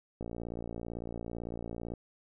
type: click train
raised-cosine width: 2 ms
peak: -26 dBFS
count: 101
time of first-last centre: 0.21-1.937 s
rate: 57.9 Hz
effects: none